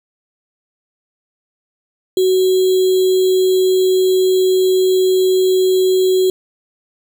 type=tone with sample-and-hold; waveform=sine; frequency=373.2 Hz; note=F#4; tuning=15 cents sharp; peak=-10 dBFS; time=2.17-6.3 s; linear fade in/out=2 ms; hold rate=3675 Hz; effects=none